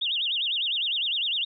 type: tone with vibrato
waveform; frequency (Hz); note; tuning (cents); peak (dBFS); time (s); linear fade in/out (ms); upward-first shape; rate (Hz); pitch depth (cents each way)
sine; 3227; G7; +50; -24; 0.01-1.45; 10; sine; 9.9; 270
effects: none

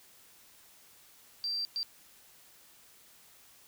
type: tone bursts at uneven times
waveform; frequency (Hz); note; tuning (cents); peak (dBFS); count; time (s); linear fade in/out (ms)
sine; 4699; D8; 0; -31; 2; 1.44-1.65 / 1.76-1.83; 0
effects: white hiss -59 dBFS RMS until 3.67 s

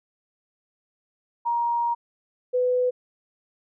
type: tone pair in turn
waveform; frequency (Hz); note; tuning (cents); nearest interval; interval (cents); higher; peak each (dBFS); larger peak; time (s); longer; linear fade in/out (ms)
sine; 943 / 499.5; A#5 / B4; +20 / +20; major seventh; 1100; first; -21 / -19; second; 1.45-1.95 / 2.53-2.91; first; 20
effects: none

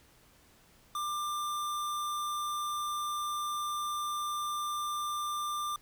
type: tone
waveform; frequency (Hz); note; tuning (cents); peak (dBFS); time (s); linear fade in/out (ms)
square; 1190; D6; +22; -33; 0.95-5.76; 2
effects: pink hiss -62 dBFS RMS until 5.81 s

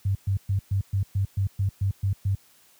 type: tone bursts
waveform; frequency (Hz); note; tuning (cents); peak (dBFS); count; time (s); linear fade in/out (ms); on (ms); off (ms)
sine; 97.8; G2; -4; -20; 11; 0.05-2.35; 5; 100; 120
effects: white hiss -58 dBFS RMS until 2.79 s + high-pass 60 Hz 12 dB/octave

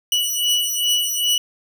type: beating tone pair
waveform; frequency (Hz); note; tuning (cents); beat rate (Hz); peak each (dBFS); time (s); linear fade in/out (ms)
sawtooth; 2942 / 2944.5; F#7 / F#7; -11 / -9; 2.5; -18 / -17; 0.12-1.38; 2
effects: none

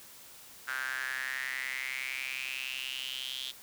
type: tone with high-pass filter sweep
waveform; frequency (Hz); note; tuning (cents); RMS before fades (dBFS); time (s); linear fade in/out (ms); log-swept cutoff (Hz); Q
sawtooth; 130.81; C3; 0; -37; 0.67-3.52; 20; 1500 to 3400; 7.5
effects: white hiss -52 dBFS RMS until 3.62 s

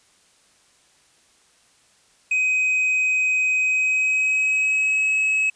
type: tone with pitch glide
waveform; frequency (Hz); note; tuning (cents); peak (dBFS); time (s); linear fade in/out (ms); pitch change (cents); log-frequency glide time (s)
triangle; 2518 to 2568; D#7 to E7; +20 to -46; -16; 2.31-5.5; 5; +34; 3.59-5.17
effects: white hiss -58 dBFS RMS until 5.55 s + resampled to 22050 Hz

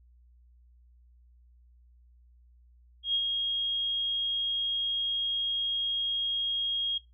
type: tone with ADSR envelope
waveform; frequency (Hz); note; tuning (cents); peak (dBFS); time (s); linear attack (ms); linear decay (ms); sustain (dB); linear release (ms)
sine; 3264; G#7; -31; -24; 3.03-6.98; 110; 66; -4; 6
effects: noise-tail reverb RT60 0.2 s tail -19 dB re dry + added 60 Hz sine -56 dBFS peak until 7.13 s

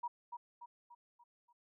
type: tone with echo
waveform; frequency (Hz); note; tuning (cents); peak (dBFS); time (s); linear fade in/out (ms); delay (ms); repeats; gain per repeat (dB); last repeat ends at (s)
sine; 956; A#5; +43; -36; 0.03-0.08; 10; 290; 5; -6; 1.53
effects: none

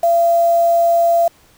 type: tone with quantisation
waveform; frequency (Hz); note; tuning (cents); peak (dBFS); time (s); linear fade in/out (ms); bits
sine; 680; F5; -46; -10; 0.03-1.28; 5; 5
effects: pink hiss -51 dBFS RMS until 1.57 s

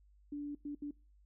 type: tone bursts at uneven times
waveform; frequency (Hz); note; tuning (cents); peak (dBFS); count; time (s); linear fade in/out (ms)
sine; 290.5; D4; -19; -38; 3; 0.32-0.55 / 0.65-0.75 / 0.82-0.91; 5
effects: noise-tail reverb RT60 0.3 s tail -23 dB re dry + added 50 Hz sine -62 dBFS peak until 1.25 s

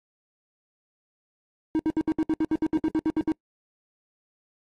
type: tone bursts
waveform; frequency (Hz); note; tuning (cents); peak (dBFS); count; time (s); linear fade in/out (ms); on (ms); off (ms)
triangle; 315.5; D#4; +24; -18; 15; 1.75-3.319; 0; 43; 66
effects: noise-tail reverb RT60 0.1 s tail -25 dB re dry + AAC 32 kbps

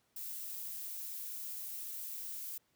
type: noise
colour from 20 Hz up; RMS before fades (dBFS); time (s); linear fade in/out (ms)
violet; -43; 0.16-2.58; 5
effects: pink hiss -75 dBFS RMS until 2.75 s + high-pass 100 Hz 12 dB/octave

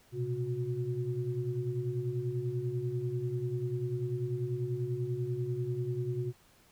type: tone cluster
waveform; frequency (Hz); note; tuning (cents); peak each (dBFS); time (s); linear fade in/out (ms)
sine; 119.2 / 129.4 / 363.6; A#2 / C3 / F#4; +39 / -19 / -30; -37 / -34 / -36; 0.12-6.33; 50
effects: pink hiss -63 dBFS RMS until 6.71 s

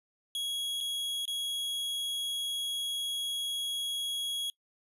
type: tone with dropouts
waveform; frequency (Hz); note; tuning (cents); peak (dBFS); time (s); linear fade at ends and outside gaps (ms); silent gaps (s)
45% pulse; 3322; G#7; 0; -31; 0.35-4.5; 1; 0.805-0.809 / 1.254-1.278
effects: noise-tail reverb RT60 0.1 s tail -24 dB re dry + resampled to 32000 Hz

